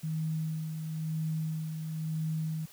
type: tone with tremolo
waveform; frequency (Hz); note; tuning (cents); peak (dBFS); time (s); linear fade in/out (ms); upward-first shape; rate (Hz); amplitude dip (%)
sine; 158.3; D#3; +30; -29; 0.03-2.66; 10; sine; 0.99; 45
effects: white hiss -55 dBFS RMS until 2.72 s